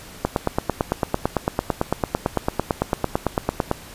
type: click train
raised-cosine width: 1 ms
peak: -4 dBFS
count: 32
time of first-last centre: 0.25-3.714 s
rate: 8.95 Hz
effects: pink hiss -41 dBFS RMS until 3.94 s + resampled to 32000 Hz